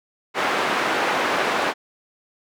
white band-pass noise, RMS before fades -22 dBFS, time 0.34-1.74 s, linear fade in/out 50 ms, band 290 to 1600 Hz, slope 12 dB/octave, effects none

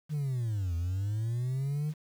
sine linear two-way sweep, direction down then up, 155.56 to 82.41 to 155.56 Hz, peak -26 dBFS, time 0.09-1.94 s, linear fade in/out 50 ms, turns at 0.75 s, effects tanh soft clip ceiling -28 dBFS + 9-bit

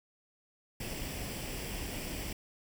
pink noise with comb filter, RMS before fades -39 dBFS, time 0.8-2.33 s, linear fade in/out 5 ms, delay 0.38 ms, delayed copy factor +0.55, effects none

